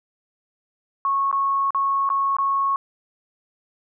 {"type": "tone with dropouts", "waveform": "sine", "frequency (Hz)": 1100, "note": "C#6", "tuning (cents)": -14, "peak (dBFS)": -18, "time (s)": [1.05, 2.76], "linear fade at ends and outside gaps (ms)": 1, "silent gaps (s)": [[1.314, 1.327], [1.706, 1.747], [2.091, 2.101], [2.367, 2.385]], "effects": []}